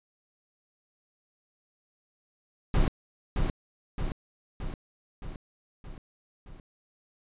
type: noise with echo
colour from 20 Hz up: brown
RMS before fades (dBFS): -22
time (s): 2.74-2.88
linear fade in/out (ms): 2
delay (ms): 620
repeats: 6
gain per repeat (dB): -4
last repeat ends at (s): 6.6
effects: resampled to 8000 Hz